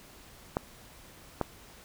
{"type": "clicks", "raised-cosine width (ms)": 1, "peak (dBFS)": -13, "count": 2, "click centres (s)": [0.569, 1.413], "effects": ["pink hiss -53 dBFS RMS until 1.84 s"]}